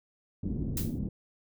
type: low-pass noise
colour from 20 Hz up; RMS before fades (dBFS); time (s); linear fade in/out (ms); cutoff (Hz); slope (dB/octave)
white; -33; 0.43-1.09; 5; 270; 24
type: noise with exponential decay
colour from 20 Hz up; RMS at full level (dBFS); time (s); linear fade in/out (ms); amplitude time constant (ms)
blue; -31; 0.77-0.99; 2; 46
effects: none